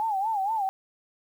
sine tone with vibrato, 830.6 Hz, G#5, in tune, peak -24 dBFS, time 0-0.69 s, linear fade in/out 0 ms, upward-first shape sine, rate 4.2 Hz, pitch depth 150 cents each way, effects 9-bit

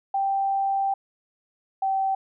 sine tone pair in turn, 784 / 773.2 Hz, G5 / G5, 0 / -24 cents, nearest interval unison, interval 24 cents, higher first, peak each -21 dBFS, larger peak neither, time 0.14-0.94 / 1.82-2.15 s, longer first, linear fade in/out 5 ms, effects none

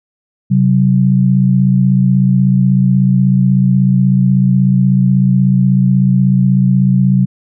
sine tone pair together, 132.47 / 188.8 Hz, C3 / F#3, +22 / +35 cents, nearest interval tritone, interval 613 cents, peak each -10 dBFS, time 0.5-7.26 s, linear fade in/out 20 ms, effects none

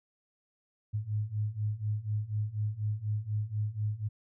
sine beating tone pair, 103.83 / 107.93 Hz, G#2 / A2, 0 / -33 cents, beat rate 4.1 Hz, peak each -34 / -32 dBFS, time 0.93-4.09 s, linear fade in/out 20 ms, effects none

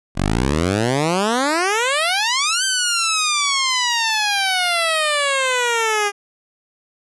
10% pulse exponential two-way sweep, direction up then down, 42.86 to 1568 to 401.9 Hz, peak -8 dBFS, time 0.15-6.12 s, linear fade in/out 50 ms, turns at 2.64 s, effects resampled to 24000 Hz

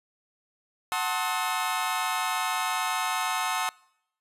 sawtooth chord, F# diminished seventh, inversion none, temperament just, 740 / 888 / 1065.6 / 1278.7 Hz, F#5 / A5 / C6 / Eb6, 0 / +16 / +31 / +47 cents, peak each -28 dBFS, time 0.92-3.69 s, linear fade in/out 0 ms, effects noise-tail reverb RT60 0.8 s tail -25 dB re dry + resampled to 32000 Hz

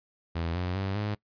sawtooth tone with pitch steps, 83.4 / 89.9 / 96.91 / 104.47 Hz, E2 / F#2 / G2 / G#2, +21 / -49 / -19 / +11 cents, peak -25 dBFS, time 0.35-1.15 s, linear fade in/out 10 ms, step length 200 ms, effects noise-tail reverb RT60 0.1 s tail -21 dB re dry + resampled to 11025 Hz

